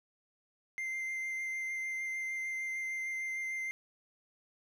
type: tone with vibrato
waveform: triangle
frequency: 2088 Hz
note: C7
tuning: 4 cents flat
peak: -33 dBFS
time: 0.78-3.71 s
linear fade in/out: 0 ms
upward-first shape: sine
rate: 6.6 Hz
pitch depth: 11 cents each way
effects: none